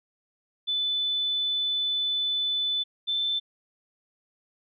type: tone pair in turn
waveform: sine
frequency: 3500 / 3535 Hz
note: A7 / A7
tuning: -10 / +7 cents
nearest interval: unison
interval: 17 cents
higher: second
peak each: -24 dBFS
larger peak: neither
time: 0.67-2.84 / 3.07-3.4 s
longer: first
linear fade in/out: 20 ms
effects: none